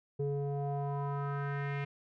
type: tone with low-pass filter sweep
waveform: square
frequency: 141.5 Hz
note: C#3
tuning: 36 cents sharp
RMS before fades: -35 dBFS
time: 0.19-1.85 s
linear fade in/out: 10 ms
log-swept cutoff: 420 to 2300 Hz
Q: 3.3
effects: none